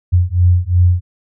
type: beating tone pair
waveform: sine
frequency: 87.7 / 90.5 Hz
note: F2 / F#2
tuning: +8 / -38 cents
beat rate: 2.8 Hz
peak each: -12 dBFS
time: 0.12-1.01 s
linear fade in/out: 20 ms
effects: none